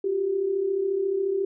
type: tone pair together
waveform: sine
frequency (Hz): 357.7 / 391.9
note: F4 / G4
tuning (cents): +41 / 0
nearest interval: major second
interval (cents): 159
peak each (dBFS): -30 / -23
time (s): 0.04-1.45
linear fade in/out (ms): 5
effects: none